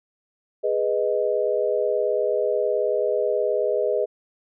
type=chord; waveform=sine; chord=G# minor; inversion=none; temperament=equal; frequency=415.3 / 493.9 / 622.3 Hz; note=G#4 / B4 / D#5; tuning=0 / 0 / 0 cents; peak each=-24 dBFS; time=0.63-4.06 s; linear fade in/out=20 ms; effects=none